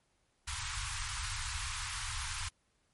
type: band-stop noise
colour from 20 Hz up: pink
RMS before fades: -38 dBFS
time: 0.47-2.49 s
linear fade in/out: 10 ms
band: 110 to 940 Hz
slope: 48 dB/octave
effects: pink hiss -75 dBFS RMS until 2.93 s + MP3 48 kbps